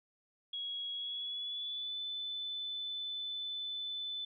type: tone with pitch glide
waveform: sine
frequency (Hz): 3322 to 3509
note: G#7 to A7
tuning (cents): 0 to -5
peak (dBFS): -37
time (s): 0.53-4.25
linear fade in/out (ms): 5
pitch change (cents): +95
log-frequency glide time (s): 0.93-2
effects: none